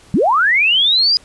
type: linear sweep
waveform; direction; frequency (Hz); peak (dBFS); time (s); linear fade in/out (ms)
sine; up; 147.1 to 4978; -10; 0.14-1.17; 0
effects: pink hiss -46 dBFS RMS until 1.24 s + resampled to 24000 Hz